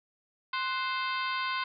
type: harmonic tone with a mistuned harmonic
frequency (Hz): 523.3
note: C5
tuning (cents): 0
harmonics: 2 / 3 / 4 / 5 / 6 / 7 / 8 / 9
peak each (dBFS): -32 / -36 / -38 / -40 / -42 / -43 / -44 / -45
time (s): 0.53-1.64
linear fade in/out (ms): 5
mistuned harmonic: 3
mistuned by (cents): -90
effects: none